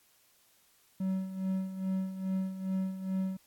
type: tone with tremolo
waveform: triangle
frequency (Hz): 189.4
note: F#3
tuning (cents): +41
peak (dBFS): -26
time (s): 1-3.37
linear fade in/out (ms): 5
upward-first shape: sine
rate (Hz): 2.4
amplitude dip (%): 70
effects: white hiss -66 dBFS RMS until 3.46 s + AAC 64 kbps